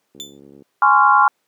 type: click train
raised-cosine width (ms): 3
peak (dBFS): -25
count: 34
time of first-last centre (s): 0.15-0.621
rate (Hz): 70
type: tone with exponential decay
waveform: 30% pulse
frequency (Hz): 3520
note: A7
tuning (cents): 0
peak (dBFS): -23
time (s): 0.2-0.39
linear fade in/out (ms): 0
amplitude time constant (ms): 41
type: chord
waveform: sine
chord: Db major seventh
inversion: second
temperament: just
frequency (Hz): 831.5 / 1039.4 / 1108.7 / 1385.9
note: Ab5 / C6 / Db6 / F6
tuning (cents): +2 / -12 / 0 / -14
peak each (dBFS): -15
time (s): 0.82-1.28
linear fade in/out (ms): 2
effects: pink hiss -68 dBFS RMS until 1.47 s + high-pass 300 Hz 12 dB/octave